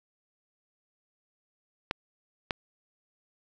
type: clicks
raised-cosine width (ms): 0.3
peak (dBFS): -12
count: 2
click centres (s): 1.911 / 2.508
effects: none